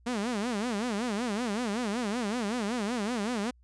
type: tone with vibrato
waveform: sawtooth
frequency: 223.8 Hz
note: A3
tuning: 30 cents sharp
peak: -25 dBFS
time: 0.06-3.51 s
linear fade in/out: 10 ms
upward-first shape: sine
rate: 5.3 Hz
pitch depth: 210 cents each way
effects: added 60 Hz sine -57 dBFS peak until 3.63 s + resampled to 22050 Hz